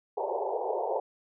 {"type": "band-pass noise", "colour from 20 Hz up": "pink", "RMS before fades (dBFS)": -31, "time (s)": [0.17, 1], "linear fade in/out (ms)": 5, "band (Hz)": [380, 940], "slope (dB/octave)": 96, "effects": []}